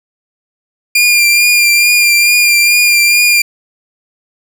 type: tone with vibrato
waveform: sawtooth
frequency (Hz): 2400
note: D7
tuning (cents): +37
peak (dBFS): -3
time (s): 0.95-3.42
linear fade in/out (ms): 5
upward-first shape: triangle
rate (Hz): 2.3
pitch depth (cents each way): 29
effects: none